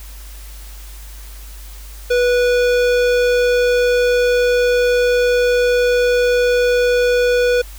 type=tone with hard clipping; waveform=sine; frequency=490 Hz; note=B4; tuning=14 cents flat; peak=-14 dBFS; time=2.1-7.62 s; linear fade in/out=10 ms; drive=17 dB; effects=added 50 Hz sine -32 dBFS peak until 7.78 s + white hiss -41 dBFS RMS until 7.78 s